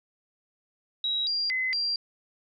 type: tone with pitch steps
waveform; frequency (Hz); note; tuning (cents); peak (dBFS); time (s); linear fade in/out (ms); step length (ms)
sine; 3855 / 4773 / 2038 / 4744; B7 / D8 / C7 / D8; -43 / +27 / -46 / +17; -25; 1.04-1.96; 2; 230
effects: none